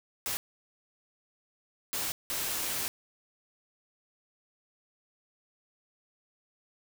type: noise bursts at uneven times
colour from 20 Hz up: white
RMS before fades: -33 dBFS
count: 3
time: 0.26-0.37 / 1.93-2.12 / 2.3-2.88 s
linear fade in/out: 0 ms
effects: none